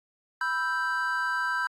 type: chord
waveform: triangle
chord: E minor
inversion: second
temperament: equal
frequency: 987.8 / 1318.5 / 1568 Hz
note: B5 / E6 / G6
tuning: 0 / 0 / 0 cents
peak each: -30 / -31 / -26 dBFS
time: 0.41-1.67 s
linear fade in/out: 2 ms
effects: AAC 64 kbps